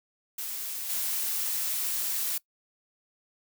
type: noise with level steps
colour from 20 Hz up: blue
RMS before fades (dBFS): -35 / -30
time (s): 0.38-2.38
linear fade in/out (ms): 5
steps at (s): 0.89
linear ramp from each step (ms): 10
effects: noise-tail reverb RT60 0.1 s tail -22 dB re dry